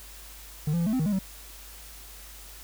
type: tone with pitch steps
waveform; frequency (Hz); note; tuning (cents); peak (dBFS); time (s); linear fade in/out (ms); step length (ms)
triangle; 150.8 / 170.7 / 169.3 / 217 / 258.7 / 157.2 / 208.2 / 191; D3 / F3 / E3 / A3 / C4 / D#3 / G#3 / G3; +46 / -39 / +46 / -24 / -19 / +18 / +5 / -45; -21; 0.67-1.19; 5; 65
effects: added 50 Hz sine -47 dBFS peak until 2.63 s + white hiss -47 dBFS RMS until 2.63 s